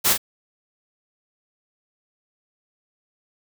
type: noise with echo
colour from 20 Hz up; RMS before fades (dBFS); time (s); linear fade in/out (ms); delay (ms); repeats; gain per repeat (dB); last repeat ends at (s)
white; -18; 0.04-0.14; 20; 39; 1; -5; 0.179
effects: none